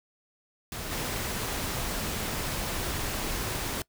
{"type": "noise with level steps", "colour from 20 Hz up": "pink", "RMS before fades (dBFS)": [-36, -32], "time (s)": [0.72, 3.82], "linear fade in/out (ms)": 2, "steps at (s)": 0.9, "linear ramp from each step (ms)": 20, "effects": ["noise-tail reverb RT60 0.1 s tail -22 dB re dry"]}